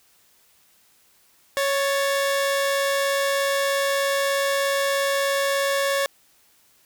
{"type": "tone pair together", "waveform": "sawtooth", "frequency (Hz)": [554.4, 1760], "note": ["C#5", "A6"], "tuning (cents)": [0, 0], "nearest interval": "octave + minor sixth", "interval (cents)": 2000, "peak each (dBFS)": [-17, -25], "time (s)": [1.57, 6.06], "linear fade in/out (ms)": 0, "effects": ["white hiss -59 dBFS RMS until 6.85 s"]}